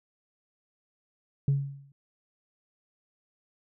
sine tone with exponential decay, 139.3 Hz, C#3, 9 cents sharp, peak -17 dBFS, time 1.48-1.92 s, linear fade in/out 2 ms, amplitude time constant 95 ms, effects tanh soft clip ceiling -18 dBFS

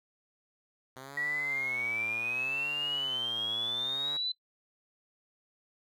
5% pulse tone with vibrato, 128.2 Hz, C3, 35 cents flat, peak -33 dBFS, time 0.96-4.17 s, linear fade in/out 5 ms, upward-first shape sine, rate 0.69 Hz, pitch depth 240 cents each way
sine exponential sweep, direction up, 1922 to 4036 Hz, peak -30 dBFS, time 1.17-4.32 s, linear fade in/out 5 ms
effects noise-tail reverb RT60 0.1 s tail -22 dB re dry

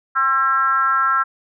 sine tone with frequency modulation, 1343 Hz, E6, 32 cents sharp, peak -14 dBFS, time 0.15-1.24 s, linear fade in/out 20 ms, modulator 277 Hz, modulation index 0.84, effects none

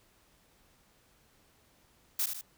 blue noise with echo, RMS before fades -30 dBFS, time 2.19-2.26 s, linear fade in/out 5 ms, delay 76 ms, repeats 2, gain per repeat -6 dB, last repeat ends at 2.412 s, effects pink hiss -66 dBFS RMS until 2.57 s

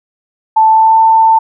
sine tone with pitch glide, 880 to 892.3 Hz, A5 to A5, 0 to +24 cents, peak -4 dBFS, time 0.56-1.39 s, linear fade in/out 10 ms, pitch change +24 cents, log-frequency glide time 0.69-0.99 s, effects none

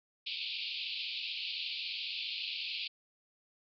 pink band-pass noise, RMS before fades -39 dBFS, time 0.26-2.88 s, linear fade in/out 10 ms, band 2400 to 4700 Hz, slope 96 dB/octave, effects none

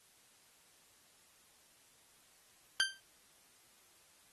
20% pulse tone with exponential decay, 1568 Hz, G6, in tune, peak -21 dBFS, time 2.8-3 s, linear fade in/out 0 ms, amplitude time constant 42 ms, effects white hiss -66 dBFS RMS until 4.32 s + AAC 32 kbps

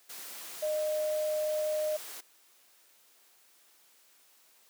sine tone in noise, 613 Hz, D#5, 26 cents flat, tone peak -28 dBFS, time 0.62-1.97 s, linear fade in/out 10 ms, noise white, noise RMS -44 dBFS, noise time 0.09-2.21 s, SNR +13 dB, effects white hiss -63 dBFS RMS until 4.69 s + high-pass 300 Hz 12 dB/octave

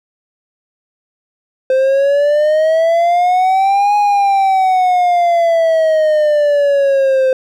triangle exponential two-way sweep, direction up then down, 518 to 830.6 to 518 Hz, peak -7 dBFS, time 1.7-7.33 s, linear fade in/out 2 ms, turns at 3.96 s, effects none

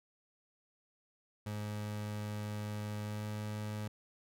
30% pulse tone with pitch glide, 105.1 to 105.95 Hz, G#2 to G#2, +21 to +35 cents, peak -35 dBFS, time 1.46-3.88 s, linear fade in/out 5 ms, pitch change +14 cents, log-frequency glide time 3.07-3.17 s, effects none

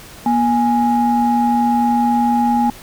sine tone pair together, 239.4 / 830.3 Hz, A#3 / G#5, +46 / -1 cents, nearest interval octave + minor seventh, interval 2153 cents, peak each -14 dBFS, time 0.26-2.7 s, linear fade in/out 2 ms, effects tanh soft clip ceiling -6 dBFS + pink hiss -38 dBFS RMS until 2.82 s

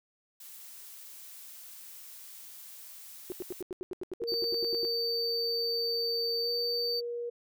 blue noise, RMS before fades -48 dBFS, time 0.4-3.62 s, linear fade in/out 5 ms
sine tone bursts, 366.2 Hz, F#4, 18 cents flat, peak -33 dBFS, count 16, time 3.3-4.85 s, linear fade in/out 0 ms, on 20 ms, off 82 ms
sine tone with pitch glide, 466.2 to 476 Hz, A#4 to A#4, 0 to +36 cents, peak -33 dBFS, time 4.2-7.3 s, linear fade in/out 10 ms, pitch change +36 cents, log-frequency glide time 6.42-6.49 s
triangle tone, 4587 Hz, D8, 42 cents flat, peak -29 dBFS, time 4.27-7.01 s, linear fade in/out 20 ms
effects none

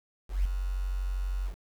sine tone with ADSR envelope, 46.25 Hz, F#1, in tune, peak -21 dBFS, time 0.28-1.55 s, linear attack 170 ms, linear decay 6 ms, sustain -7 dB, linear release 92 ms, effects 8-bit

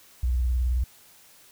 sine tone with vibrato, 61.6 Hz, B1, 4 cents flat, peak -21 dBFS, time 0.23-0.84 s, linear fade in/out 5 ms, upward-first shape sine, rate 19 Hz, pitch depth 140 cents each way, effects white hiss -54 dBFS RMS until 1.51 s

